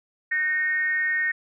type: tone with frequency modulation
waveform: sine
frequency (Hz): 1845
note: A#6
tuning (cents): -18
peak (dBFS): -21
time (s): 0.31-1.32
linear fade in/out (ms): 10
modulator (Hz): 327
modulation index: 0.48
effects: none